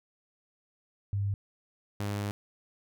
sine / sawtooth tone pair in turn, 100 / 102.22 Hz, G2 / G#2, +35 / -27 cents, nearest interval unison, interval 38 cents, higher second, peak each -27 dBFS, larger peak neither, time 1.13-1.34 / 2-2.31 s, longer second, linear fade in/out 0 ms, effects none

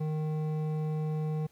triangle tone with hard clipping, 154.6 Hz, D#3, 11 cents flat, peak -31 dBFS, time 0-1.47 s, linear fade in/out 10 ms, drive 14 dB, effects pink hiss -66 dBFS RMS until 1.51 s

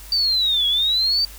sine linear two-way sweep, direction down then up, 4653 to 3310 to 4653 Hz, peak -16 dBFS, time 0.12-1.25 s, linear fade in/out 2 ms, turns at 0.67 s, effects added 50 Hz sine -39 dBFS peak until 1.38 s + white hiss -42 dBFS RMS until 1.38 s

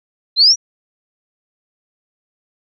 sine exponential sweep, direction up, 3979 to 5920 Hz, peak -6 dBFS, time 0.36-0.56 s, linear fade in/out 50 ms, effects none

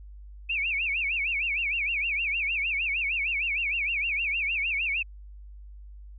sine tone with vibrato, 2474 Hz, D#7, 10 cents flat, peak -25 dBFS, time 0.49-5.03 s, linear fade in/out 10 ms, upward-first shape sine, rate 6.5 Hz, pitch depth 210 cents each way, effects added 50 Hz sine -42 dBFS peak until 6.18 s

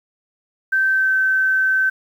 sine tone with pitch glide, 1552 to 1539.5 Hz, G6 to G6, -18 to -32 cents, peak -14 dBFS, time 0.72-1.9 s, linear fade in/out 10 ms, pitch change -14 cents, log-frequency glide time 0.88-1.15 s, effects 8-bit

